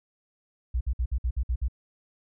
sine tone bursts, 61.2 Hz, B1, 15 cents flat, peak -23 dBFS, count 8, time 0.74-1.684 s, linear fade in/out 10 ms, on 69 ms, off 56 ms, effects none

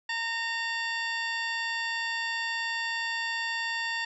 harmonic tone with a mistuned harmonic, 919 Hz, A#5, 25 cents flat, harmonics 1 / 2 / 3 / 4 / 5 / 6 / 8, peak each -37 / -31 / -37 / -40 / -39 / -48 / -49 dBFS, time 0.09-4.05 s, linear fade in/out 5 ms, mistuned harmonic 4, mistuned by -77 cents, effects none

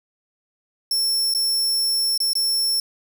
sawtooth tone with dropouts, 5400 Hz, E8, 41 cents sharp, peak -16 dBFS, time 0.91-2.8 s, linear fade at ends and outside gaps 2 ms, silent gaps 1.339-1.348 / 2.177-2.202 / 2.333-2.353 s, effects none

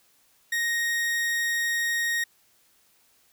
40% pulse tone, 1868 Hz, A#6, 3 cents sharp, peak -23 dBFS, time 0.52-2.24 s, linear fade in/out 5 ms, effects white hiss -63 dBFS RMS until 3.32 s

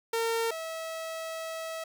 sawtooth tone pair in turn, 457.1 / 648.5 Hz, A#4 / E5, -34 / -28 cents, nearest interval tritone, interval 606 cents, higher second, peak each -23 / -31 dBFS, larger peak first, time 0.13-0.51 / 0.51-1.84 s, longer second, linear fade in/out 5 ms, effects none

